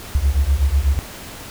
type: beating tone pair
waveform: sine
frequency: 65.41 / 73.51 Hz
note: C2 / D2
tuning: 0 / +2 cents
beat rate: 8.1 Hz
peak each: -16 dBFS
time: 0.15-0.99 s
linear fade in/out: 0 ms
effects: tanh soft clip ceiling -6 dBFS + pink hiss -35 dBFS RMS until 1.5 s